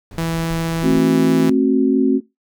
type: noise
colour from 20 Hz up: brown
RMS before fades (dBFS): -33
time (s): 0.11-0.99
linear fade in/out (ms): 2
type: tone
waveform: sawtooth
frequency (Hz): 164.8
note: E3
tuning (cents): 0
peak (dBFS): -15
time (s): 0.18-1.5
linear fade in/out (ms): 2
type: chord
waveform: sine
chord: F# diminished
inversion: first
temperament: just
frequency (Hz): 222 / 266.4 / 370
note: A3 / C4 / F#4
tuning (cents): +16 / +31 / 0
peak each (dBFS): -19 / -14 / -18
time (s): 0.82-2.21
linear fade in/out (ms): 50
effects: noise-tail reverb RT60 0.2 s tail -21 dB re dry